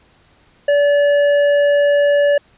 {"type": "tone with tanh clipping", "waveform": "triangle", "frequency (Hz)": 576, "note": "D5", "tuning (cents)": -34, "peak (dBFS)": -12, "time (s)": [0.68, 2.38], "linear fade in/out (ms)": 5, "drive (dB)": 14, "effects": ["pink hiss -53 dBFS RMS until 2.57 s", "resampled to 8000 Hz"]}